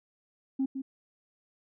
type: tone with echo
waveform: sine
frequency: 267.4 Hz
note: C4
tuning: 38 cents sharp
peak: -24 dBFS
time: 0.59-0.66 s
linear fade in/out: 10 ms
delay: 160 ms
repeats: 1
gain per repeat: -8 dB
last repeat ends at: 0.82 s
effects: tanh soft clip ceiling -22 dBFS